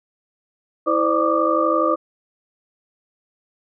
sine tone cluster, 327.1 / 516 / 593 / 1160 / 1212 Hz, E4 / C5 / D5 / D6 / D#6, -13 / -24 / +17 / -22 / -46 cents, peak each -22 dBFS, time 0.86-1.96 s, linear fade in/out 20 ms, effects none

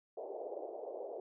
pink band-pass noise, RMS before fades -44 dBFS, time 0.17-1.2 s, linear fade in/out 2 ms, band 380 to 720 Hz, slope 48 dB/octave, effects none

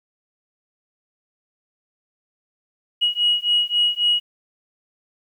sine beating tone pair, 2900 / 2903.7 Hz, F#7 / F#7, -35 / -33 cents, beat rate 3.7 Hz, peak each -19 dBFS, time 3.01-4.2 s, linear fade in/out 20 ms, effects tanh soft clip ceiling -9 dBFS + 9-bit

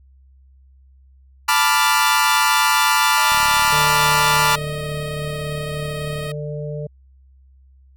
sawtooth chord, B half-diminished seventh, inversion third, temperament equal, 880 / 987.8 / 1174.7 / 1396.9 Hz, A5 / B5 / D6 / F6, 0 / 0 / 0 / 0 cents, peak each -16 dBFS, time 1.48-4.56 s, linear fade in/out 10 ms
10% pulse tone with vibrato, 627 Hz, D#5, 13 cents sharp, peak -22 dBFS, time 3.17-6.32 s, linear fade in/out 5 ms, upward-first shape sine, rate 18 Hz, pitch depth 19 cents each way
click train, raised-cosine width 5 ms, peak -24 dBFS, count 108, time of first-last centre 3.32-6.268 s, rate 36.3 Hz
harmonic tone, 148.7 Hz, D3, 22 cents sharp, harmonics 1 / 3 / 4, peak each -26 / -31 / -32 dBFS, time 3.72-6.87 s, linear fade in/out 5 ms
effects added 66 Hz sine -47 dBFS peak until 7.96 s

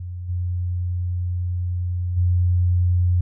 sine tone with level steps, 89 Hz, F2, 33 cents sharp, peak -28 / -21 / -15 dBFS, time 0-3.21 s, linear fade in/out 5 ms, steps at 0.28 / 2.16 s, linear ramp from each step 20 ms, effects none

